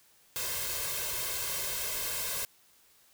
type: noise with comb filter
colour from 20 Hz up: white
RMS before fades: -34 dBFS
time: 0.36-2.45 s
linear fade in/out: 0 ms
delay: 1.9 ms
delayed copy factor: +0.8
effects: white hiss -63 dBFS RMS until 3.13 s